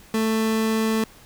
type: tone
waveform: 30% pulse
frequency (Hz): 221.1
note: A3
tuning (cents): +9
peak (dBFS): -17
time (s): 0.14-1.04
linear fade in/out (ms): 2
effects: pink hiss -49 dBFS RMS until 1.25 s